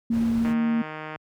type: noise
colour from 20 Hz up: brown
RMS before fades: -31 dBFS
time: 0.1-0.55 s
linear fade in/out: 50 ms
type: tone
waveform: sine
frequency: 230.3 Hz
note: A#3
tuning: 21 cents flat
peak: -20 dBFS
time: 0.1-0.82 s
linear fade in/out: 5 ms
type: click train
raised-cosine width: 0.5 ms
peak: -20 dBFS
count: 111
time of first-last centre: 0.45-1.16 s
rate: 155 Hz
effects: high-pass 80 Hz 12 dB/octave